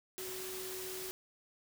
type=tone in noise; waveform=sine; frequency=373.5 Hz; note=F#4; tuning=16 cents sharp; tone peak=-44 dBFS; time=0.18-1.11 s; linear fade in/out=0 ms; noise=white; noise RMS=-44 dBFS; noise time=0.18-1.11 s; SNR=-3 dB; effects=none